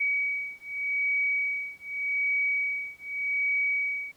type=beating tone pair; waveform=sine; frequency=2266 / 2266.84 Hz; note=C#7 / C#7; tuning=+37 / +38 cents; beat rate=0.84 Hz; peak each=-29 dBFS; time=0-4.12 s; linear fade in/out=10 ms; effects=pink hiss -62 dBFS RMS until 4.16 s + high-pass 60 Hz 12 dB/octave